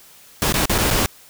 pink noise with dropouts, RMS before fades -18 dBFS, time 0.42-1.06 s, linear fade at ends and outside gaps 0 ms, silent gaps 0.524-0.541 / 0.655-0.696 / 0.78-0.786 / 0.904-0.91 s, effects white hiss -47 dBFS RMS until 1.29 s

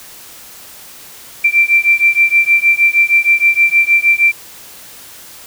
sine beating tone pair, 2349 / 2355.4 Hz, D7 / D7, 0 / +4 cents, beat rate 6.4 Hz, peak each -11 dBFS, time 1.44-4.32 s, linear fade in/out 10 ms, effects white hiss -36 dBFS RMS until 5.46 s

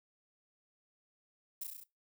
violet noise with echo, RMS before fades -40 dBFS, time 1.61-1.64 s, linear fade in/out 5 ms, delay 33 ms, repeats 6, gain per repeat -2 dB, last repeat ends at 1.838 s, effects noise-tail reverb RT60 0.2 s tail -20 dB re dry

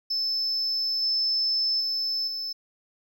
triangle tone with level steps, 5260 Hz, E8, 5 cents flat, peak -22 / -19 / -23 / -28 dBFS, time 0.1-2.53 s, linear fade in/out 10 ms, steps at 1.02 / 1.8 / 2.27 s, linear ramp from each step 10 ms, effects tanh soft clip ceiling -20 dBFS

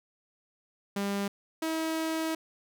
sawtooth tone pair in turn, 200 / 321.2 Hz, G3 / E4, +35 / -45 cents, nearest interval minor sixth, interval 820 cents, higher second, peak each -25 dBFS, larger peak neither, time 0.96-1.28 / 1.62-2.35 s, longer second, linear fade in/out 5 ms, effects none

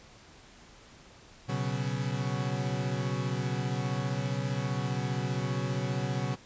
40% pulse chord, B suspended second, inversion none, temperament equal, 123.47 / 138.59 / 185 Hz, B2 / C#3 / F#3, 0 / 0 / 0 cents, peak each -32 / -32 / -36 dBFS, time 1.48-6.36 s, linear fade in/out 20 ms, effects pink hiss -54 dBFS RMS until 6.45 s + resampled to 16000 Hz

